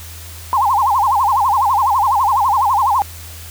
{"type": "tone with vibrato", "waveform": "sine", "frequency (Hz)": 932.3, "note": "A#5", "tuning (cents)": 0, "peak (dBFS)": -11, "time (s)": [0.53, 3.02], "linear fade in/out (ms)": 0, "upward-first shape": "sine", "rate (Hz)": 12, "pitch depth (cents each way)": 270, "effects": ["added 83 Hz sine -33 dBFS peak until 3.5 s", "white hiss -36 dBFS RMS until 3.5 s"]}